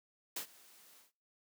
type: noise with ADSR envelope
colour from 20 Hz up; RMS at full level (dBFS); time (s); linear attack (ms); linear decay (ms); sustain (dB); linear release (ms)
white; -38; 0.36-1.12; 6; 92; -23; 140
effects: noise-tail reverb RT60 0.5 s tail -26 dB re dry + high-pass 200 Hz 12 dB/octave